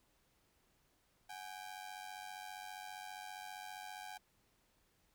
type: ring-modulated tone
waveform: sawtooth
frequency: 788 Hz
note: G5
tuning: 9 cents sharp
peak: -40 dBFS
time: 1.29-4.18 s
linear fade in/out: 10 ms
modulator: 47.5 Hz
effects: pink hiss -75 dBFS RMS until 5.14 s